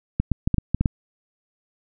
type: clicks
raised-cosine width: 5 ms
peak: -7 dBFS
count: 8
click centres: 0.2 / 0.317 / 0.475 / 0.543 / 0.583 / 0.746 / 0.81 / 0.858 s
effects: none